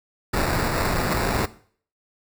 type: noise with sample-and-hold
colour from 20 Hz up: pink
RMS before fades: -23 dBFS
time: 0.33-1.46 s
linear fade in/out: 10 ms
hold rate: 3150 Hz
effects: noise-tail reverb RT60 0.5 s tail -17 dB re dry